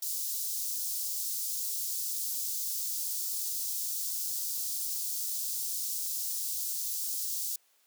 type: high-pass noise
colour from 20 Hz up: white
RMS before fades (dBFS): -34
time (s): 0.02-7.56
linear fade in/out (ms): 5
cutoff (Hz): 4800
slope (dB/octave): 24
effects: white hiss -68 dBFS RMS until 7.86 s + high-pass 400 Hz 12 dB/octave